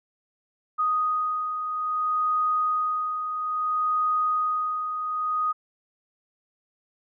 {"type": "beating tone pair", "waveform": "sine", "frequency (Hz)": [1244.5, 1245.1], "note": ["D#6", "D#6"], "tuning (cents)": [0, 1], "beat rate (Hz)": 0.6, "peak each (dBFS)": [-32, -23], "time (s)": [0.78, 5.53], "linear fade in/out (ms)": 20, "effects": []}